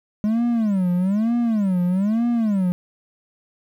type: tone with vibrato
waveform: triangle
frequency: 205.6 Hz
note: G#3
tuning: 17 cents flat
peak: -15 dBFS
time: 0.24-2.72 s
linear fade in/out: 0 ms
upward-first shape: sine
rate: 1.1 Hz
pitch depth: 260 cents each way
effects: 9-bit